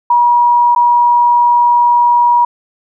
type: tone with dropouts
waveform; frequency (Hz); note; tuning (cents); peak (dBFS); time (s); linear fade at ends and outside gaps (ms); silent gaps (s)
sine; 960; B5; -49; -6; 0.1-2.45; 5; 0.75-0.76
effects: none